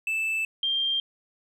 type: tone pair in turn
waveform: triangle / sine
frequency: 2637 / 3184 Hz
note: E7 / G7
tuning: 0 / +26 cents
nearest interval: minor third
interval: 326 cents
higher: second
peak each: -23 dBFS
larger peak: neither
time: 0.07-0.45 / 0.63-1 s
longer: first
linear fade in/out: 2 ms
effects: none